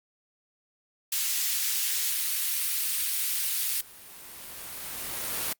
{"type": "high-pass noise", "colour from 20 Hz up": "white", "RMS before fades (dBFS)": -28, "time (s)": [1.12, 3.81], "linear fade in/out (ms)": 5, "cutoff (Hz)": 2400, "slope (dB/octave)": 12}
{"type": "noise with exponential growth", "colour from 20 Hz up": "white", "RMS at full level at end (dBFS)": -29, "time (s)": [2.21, 5.53], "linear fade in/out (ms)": 5, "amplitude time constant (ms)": 720}
{"effects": ["noise-tail reverb RT60 0.1 s tail -24 dB re dry", "Opus 48 kbps"]}